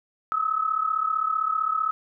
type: tone pair together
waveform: sine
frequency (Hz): 1262 / 1297.5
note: D#6 / E6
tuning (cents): +24 / -28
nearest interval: unison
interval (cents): 48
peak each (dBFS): -26 / -24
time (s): 0.32-1.91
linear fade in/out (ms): 0
effects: none